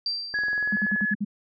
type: tone with exponential decay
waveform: sine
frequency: 4699 Hz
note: D8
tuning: in tune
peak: -23 dBFS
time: 0.06-0.89 s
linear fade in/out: 2 ms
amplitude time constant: 180 ms
type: tone with pitch glide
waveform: sine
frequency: 1675 to 1701.3 Hz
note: G#6 to G#6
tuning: +14 to +41 cents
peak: -23 dBFS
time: 0.34-1.14 s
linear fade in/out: 5 ms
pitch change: +27 cents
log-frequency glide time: 0.54-0.8 s
type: click train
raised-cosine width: 1 ms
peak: -28 dBFS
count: 15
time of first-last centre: 0.34-1.01 s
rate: 20.9 Hz
type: tone bursts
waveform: sine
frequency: 205.4 Hz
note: G#3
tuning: 19 cents flat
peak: -23 dBFS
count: 6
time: 0.72-1.249 s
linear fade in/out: 10 ms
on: 44 ms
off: 53 ms
effects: none